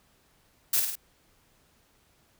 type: noise with echo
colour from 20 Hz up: blue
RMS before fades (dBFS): -24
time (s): 0.73-0.8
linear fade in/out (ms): 5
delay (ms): 52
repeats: 3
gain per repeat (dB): -4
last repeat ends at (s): 0.956
effects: pink hiss -65 dBFS RMS until 2.39 s